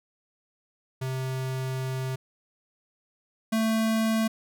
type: tone pair in turn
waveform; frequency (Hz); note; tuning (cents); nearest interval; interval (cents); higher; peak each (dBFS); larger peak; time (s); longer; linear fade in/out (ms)
square; 130.81 / 222.2; C3 / A3; 0 / +17; major sixth; 917; second; -29 / -23; second; 1.01-2.16 / 3.52-4.28; first; 10
effects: none